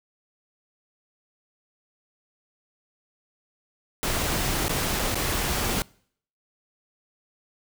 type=noise with dropouts; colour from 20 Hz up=pink; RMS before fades=-26 dBFS; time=4.03-5.82 s; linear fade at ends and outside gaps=0 ms; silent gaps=4.682-4.694 / 4.99-4.994 / 5.145-5.155 s; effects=noise-tail reverb RT60 0.6 s tail -25 dB re dry